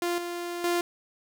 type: tone with level steps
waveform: sawtooth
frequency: 347.9 Hz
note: F4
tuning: 7 cents flat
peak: -22 / -28 / -20 dBFS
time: 0.02-0.81 s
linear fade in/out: 2 ms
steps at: 0.18 / 0.64 s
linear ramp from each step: 2 ms
effects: none